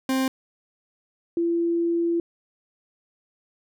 40% pulse / sine tone pair in turn, 263.4 / 338.9 Hz, C4 / E4, +12 / +48 cents, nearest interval major third, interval 436 cents, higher second, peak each -20 dBFS, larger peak neither, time 0.09-0.28 / 1.37-2.2 s, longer second, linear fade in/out 2 ms, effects none

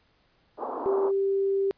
white band-pass noise, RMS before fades -33 dBFS, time 0.57-1.12 s, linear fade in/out 50 ms, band 270 to 1100 Hz, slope 48 dB/octave
sine tone, 392 Hz, G4, in tune, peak -22 dBFS, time 0.86-1.71 s, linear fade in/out 0 ms
effects pink hiss -66 dBFS RMS until 1.77 s + resampled to 11025 Hz

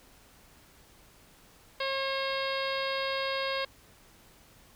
harmonic tone, 540 Hz, C#5, 45 cents flat, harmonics 1 / 2 / 3 / 4 / 5 / 6 / 7 / 8 / 9, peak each -33 / -36 / -38 / -39 / -40 / -41 / -41 / -42 / -43 dBFS, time 1.8-3.65 s, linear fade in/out 5 ms, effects pink hiss -58 dBFS RMS until 4.75 s

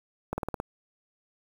slowing click train, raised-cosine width 1 ms, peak -16 dBFS, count 6, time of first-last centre 0.33-0.601 s, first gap 50 ms, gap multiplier 1.04, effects 7-bit

